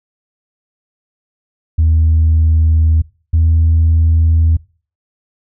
sine tone pair in turn, 79.8 / 81.19 Hz, D#2 / E2, +44 / -26 cents, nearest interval unison, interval 30 cents, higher second, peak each -6 dBFS, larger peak neither, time 1.78-3.02 / 3.33-4.57 s, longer neither, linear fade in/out 10 ms, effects noise-tail reverb RT60 0.4 s tail -23 dB re dry + tanh soft clip ceiling -5 dBFS

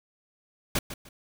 pink noise with echo, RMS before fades -25 dBFS, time 0.75-0.79 s, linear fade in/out 5 ms, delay 150 ms, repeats 2, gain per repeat -12 dB, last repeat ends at 1.09 s, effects none

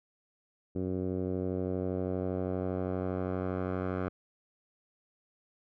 10% pulse tone with low-pass filter sweep, 92.5 Hz, F#2, in tune, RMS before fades -33 dBFS, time 0.75-4.09 s, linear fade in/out 10 ms, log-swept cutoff 370 to 1300 Hz, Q 1.3, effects none

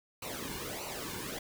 pink noise with flanger, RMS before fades -40 dBFS, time 0.22-1.39 s, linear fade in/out 5 ms, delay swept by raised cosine 0.58 to 1.58 ms, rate 1.6 Hz, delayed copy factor -0.75, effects none

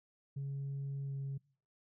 sine tone with pitch glide, 138.59 to 137.32 Hz, C#3 to C#3, 0 to -16 cents, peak -35 dBFS, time 0.36-1.38 s, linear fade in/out 10 ms, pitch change -16 cents, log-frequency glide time 1.04-1.14 s, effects noise-tail reverb RT60 0.5 s tail -26 dB re dry + tanh soft clip ceiling -35 dBFS

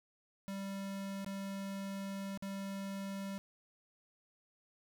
square tone with dropouts, 196 Hz, G3, in tune, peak -40 dBFS, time 0.48-3.38 s, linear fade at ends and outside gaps 0 ms, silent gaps 1.246-1.263 / 2.375-2.424 s, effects none

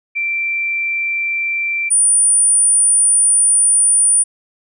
sine tone pair in turn, 2349 / 9396 Hz, D7 / D9, 0 / 0 cents, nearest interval 2 octaves, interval 2400 cents, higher second, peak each -16 / -9 dBFS, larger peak second, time 0.15-1.9 / 1.9-4.24 s, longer second, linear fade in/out 20 ms, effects none

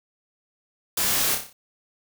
white noise with echo, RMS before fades -24 dBFS, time 0.97-1.35 s, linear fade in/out 5 ms, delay 30 ms, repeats 6, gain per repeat -5 dB, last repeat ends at 1.53 s, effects none

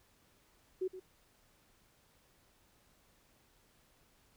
sine tone with echo, 372.7 Hz, F#4, 13 cents sharp, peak -32 dBFS, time 0.81-0.88 s, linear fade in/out 10 ms, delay 120 ms, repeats 1, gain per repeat -12 dB, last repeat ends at 1 s, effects pink hiss -69 dBFS RMS until 4.36 s

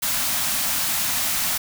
white band-stop noise, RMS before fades -23 dBFS, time 0.02-1.58 s, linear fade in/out 10 ms, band 300 to 590 Hz, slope 48 dB/octave, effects none

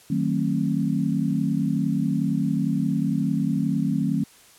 sine chord, D# diminished seventh, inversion none, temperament just, 155.56 / 186.68 / 224 / 268.8 Hz, D#3 / F#3 / A3 / C4, 0 / +16 / +31 / +47 cents, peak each -26 dBFS, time 0.1-4.24 s, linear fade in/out 5 ms, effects white hiss -52 dBFS RMS until 4.58 s + low-pass 12000 Hz 12 dB/octave

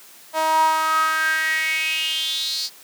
sawtooth tone with high-pass filter sweep, 316.6 Hz, D#4, 30 cents sharp, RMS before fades -21 dBFS, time 0.33-2.7 s, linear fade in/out 50 ms, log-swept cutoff 760 to 4700 Hz, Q 7.4, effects white hiss -46 dBFS RMS until 2.83 s + high-pass 200 Hz 12 dB/octave

